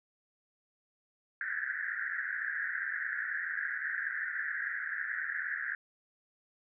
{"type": "band-pass noise", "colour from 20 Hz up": "pink", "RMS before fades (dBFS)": -36, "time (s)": [1.41, 5.75], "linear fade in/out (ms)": 2, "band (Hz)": [1500, 1900], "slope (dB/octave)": 96, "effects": []}